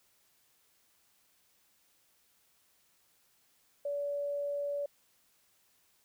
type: tone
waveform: sine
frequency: 573 Hz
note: D5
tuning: 43 cents flat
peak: -32 dBFS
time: 3.85-4.86 s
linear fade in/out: 5 ms
effects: white hiss -70 dBFS RMS until 6.04 s